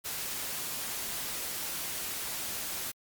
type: noise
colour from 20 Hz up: white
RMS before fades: -36 dBFS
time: 0.04-2.92 s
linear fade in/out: 20 ms
effects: Opus 48 kbps